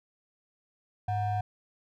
triangle ring-modulated tone, 418.3 Hz, G#4, 12 cents sharp, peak -22 dBFS, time 1.08-1.41 s, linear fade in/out 5 ms, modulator 315 Hz, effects none

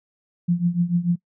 sine tone with tremolo, 174 Hz, F3, 6 cents flat, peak -14 dBFS, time 0.48-1.16 s, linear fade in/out 10 ms, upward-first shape triangle, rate 6.8 Hz, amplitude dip 90%, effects noise-tail reverb RT60 0.1 s tail -23 dB re dry

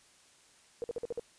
sine tone bursts, 474.6 Hz, A#4, 31 cents sharp, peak -32 dBFS, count 6, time 0.82-1.195 s, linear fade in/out 0 ms, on 20 ms, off 51 ms, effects white hiss -62 dBFS RMS until 1.38 s + resampled to 22050 Hz

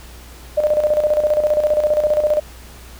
sine tone with tremolo, 603 Hz, D5, 46 cents sharp, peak -11 dBFS, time 0.57-2.4 s, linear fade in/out 10 ms, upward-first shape square, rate 15 Hz, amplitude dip 60%, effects added 60 Hz sine -38 dBFS peak until 2.99 s + pink hiss -42 dBFS RMS until 2.99 s

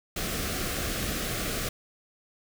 pink band-stop noise, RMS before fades -31 dBFS, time 0.16-1.69 s, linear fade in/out 5 ms, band 770 to 1100 Hz, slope 96 dB/octave, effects none

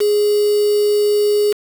sine tone with quantisation, 415.3 Hz, G#4, in tune, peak -12 dBFS, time 0-1.53 s, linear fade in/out 10 ms, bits 4, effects none

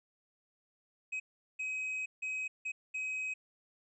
triangle tone bursts at uneven times, 2533 Hz, D#7, 30 cents sharp, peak -33 dBFS, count 5, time 1.12-1.2 / 1.59-2.06 / 2.22-2.48 / 2.65-2.72 / 2.94-3.34 s, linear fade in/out 10 ms, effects resampled to 24000 Hz

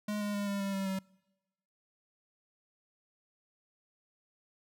square tone with pitch steps, 209.3 / 206.2 / 203.1 / 200.1 / 197.1 / 194.16 / 191.26 Hz, G#3 / G#3 / G#3 / G3 / G3 / G3 / G3, +14 / -12 / -38 / +36 / +10 / -16 / -42 cents, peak -33 dBFS, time 0.08-0.99 s, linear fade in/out 5 ms, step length 130 ms, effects noise-tail reverb RT60 1.0 s tail -25 dB re dry

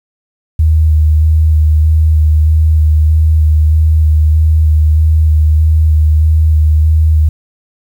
sine tone with vibrato, 77.78 Hz, D#2, in tune, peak -5 dBFS, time 0.59-7.29 s, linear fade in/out 5 ms, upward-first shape square, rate 1.6 Hz, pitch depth 16 cents each way, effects 7-bit

